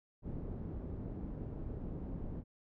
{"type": "low-pass noise", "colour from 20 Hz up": "pink", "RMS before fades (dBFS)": -42, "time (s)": [0.22, 2.44], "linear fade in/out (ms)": 50, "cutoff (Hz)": 340, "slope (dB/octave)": 12, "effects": []}